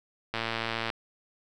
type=click train; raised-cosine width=0.3 ms; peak=-14 dBFS; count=65; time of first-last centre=0.34-0.901 s; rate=114 Hz; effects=none